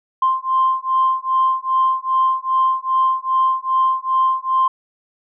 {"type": "beating tone pair", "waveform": "sine", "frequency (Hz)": [1046.5, 1049], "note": ["C6", "C6"], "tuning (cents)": [0, 4], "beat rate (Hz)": 2.5, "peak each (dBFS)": [-17, -17], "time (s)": [0.22, 4.68], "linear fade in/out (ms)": 5, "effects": ["tanh soft clip ceiling -7 dBFS"]}